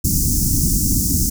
pink band-stop noise, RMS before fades -17 dBFS, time 0.04-1.3 s, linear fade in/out 10 ms, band 300 to 5500 Hz, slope 48 dB/octave, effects none

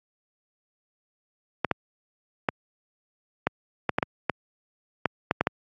clicks, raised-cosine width 0.5 ms, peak -6 dBFS, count 12, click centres 1.647 / 1.713 / 2.488 / 3.47 / 3.893 / 3.985 / 4.028 / 4.297 / 5.057 / 5.311 / 5.41 / 5.471 s, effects high-pass 100 Hz 12 dB/octave + AAC 64 kbps

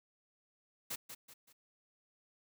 white noise with echo, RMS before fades -40 dBFS, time 0.9-0.96 s, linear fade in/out 10 ms, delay 190 ms, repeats 3, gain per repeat -8 dB, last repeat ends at 1.53 s, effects none

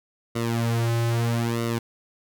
sawtooth tone with flanger, 116.54 Hz, A#2, in tune, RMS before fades -24 dBFS, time 0.35-1.79 s, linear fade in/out 10 ms, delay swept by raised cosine 1.2 to 4.4 ms, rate 0.78 Hz, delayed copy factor -0.9, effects none

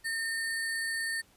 sine tone with sample-and-hold, 1816 Hz, A#6, 46 cents flat, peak -30 dBFS, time 0.04-1.22 s, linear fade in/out 20 ms, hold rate 6300 Hz, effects pink hiss -63 dBFS RMS until 1.36 s + resampled to 32000 Hz

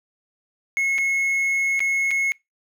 triangle tone with dropouts, 2177 Hz, C#7, 32 cents flat, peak -17 dBFS, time 0.77-2.32 s, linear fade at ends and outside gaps 0 ms, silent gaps 0.981-0.985 / 1.794-1.804 / 2.108-2.113 s, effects noise-tail reverb RT60 0.2 s tail -24 dB re dry

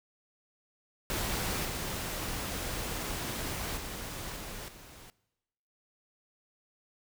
pink noise with level steps, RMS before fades -33 / -36 / -40 / -42 / -51 dBFS, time 1.1-5.1 s, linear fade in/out 0 ms, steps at 1.65 / 3.77 / 4.36 / 4.68 s, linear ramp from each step 5 ms, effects noise-tail reverb RT60 1.0 s tail -21 dB re dry

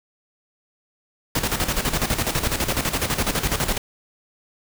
pink noise with tremolo, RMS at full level -21 dBFS, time 1.35-3.78 s, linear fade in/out 5 ms, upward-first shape square, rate 12 Hz, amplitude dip 65%, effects none

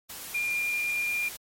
sine tone in noise, 2403 Hz, D7, 39 cents sharp, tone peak -26 dBFS, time 0.34-1.29 s, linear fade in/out 10 ms, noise white, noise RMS -40 dBFS, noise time 0.09-1.37 s, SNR +11 dB, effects MP3 64 kbps

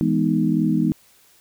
sine chord, E major seventh, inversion none, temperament equal, 164.81 / 207.7 / 246.9 / 311.1 Hz, E3 / G#3 / B3 / D#4, 0 / 0 / 0 / 0 cents, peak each -22 dBFS, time 0.01-0.92 s, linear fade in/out 0 ms, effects white hiss -55 dBFS RMS until 1.4 s

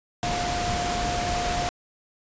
sine tone in noise, 708 Hz, F5, 23 cents sharp, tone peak -27 dBFS, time 0.23-1.69 s, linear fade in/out 0 ms, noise pink, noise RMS -28 dBFS, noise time 0.23-1.69 s, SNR -2 dB, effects resampled to 16000 Hz

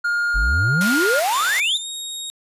triangle tone, 1417 Hz, F6, 25 cents sharp, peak -16 dBFS, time 0.04-1.2 s, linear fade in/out 10 ms
triangle exponential sweep, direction up, 40.88 to 3952 Hz, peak -16 dBFS, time 0.34-1.78 s, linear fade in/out 20 ms
pink high-pass noise, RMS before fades -27 dBFS, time 0.81-1.6 s, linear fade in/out 0 ms, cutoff 1200 Hz, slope 12 dB/octave
25% pulse tone with pitch glide, 3567 to 3751 Hz, A7 to A#7, +23 to +10 cents, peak -23 dBFS, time 1.33-2.3 s, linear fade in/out 0 ms, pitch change +87 cents, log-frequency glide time 1.77-1.88 s
effects resampled to 32000 Hz

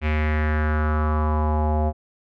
square tone with low-pass filter sweep, 76.6 Hz, D#2, 27 cents flat, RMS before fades -21 dBFS, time 0.01-1.93 s, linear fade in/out 50 ms, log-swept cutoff 2400 to 710 Hz, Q 3.9, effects none

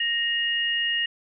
sine tone pair together, 1864.7 / 2854 Hz, A#6 / F7, 0 / +37 cents, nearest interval perfect fifth, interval 737 cents, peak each -26 / -24 dBFS, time 0-1.06 s, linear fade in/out 5 ms, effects none

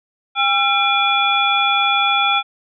sine tone cluster, 805 / 1352 / 2401 / 3420 Hz, G5 / E6 / D7 / A7, +46 / +43 / +38 / -50 cents, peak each -19 dBFS, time 0.35-2.43 s, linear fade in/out 50 ms, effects none

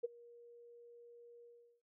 sine tone with ADSR envelope, 474 Hz, A#4, 29 cents sharp, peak -32 dBFS, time 0.03-1.82 s, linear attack 16 ms, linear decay 19 ms, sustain -24 dB, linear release 390 ms, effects none

